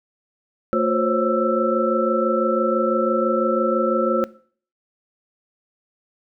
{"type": "tone cluster", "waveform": "sine", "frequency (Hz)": [224.9, 356.9, 521, 547, 1325], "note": ["A3", "F4", "C5", "C#5", "E6"], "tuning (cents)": [38, 38, -7, -23, 9], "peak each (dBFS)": -23, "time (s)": [0.73, 4.24], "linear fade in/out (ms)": 0, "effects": ["noise-tail reverb RT60 0.5 s tail -20 dB re dry"]}